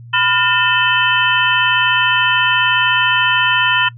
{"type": "tone cluster", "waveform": "sine", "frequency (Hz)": [999, 1412, 1807, 2622, 3056], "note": ["B5", "F6", "A6", "E7", "G7"], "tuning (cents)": [20, 19, 46, -10, -45], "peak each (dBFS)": -18, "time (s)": [0.13, 3.89], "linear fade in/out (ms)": 10, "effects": ["noise-tail reverb RT60 0.1 s tail -23 dB re dry", "added 118 Hz sine -33 dBFS peak until 3.97 s"]}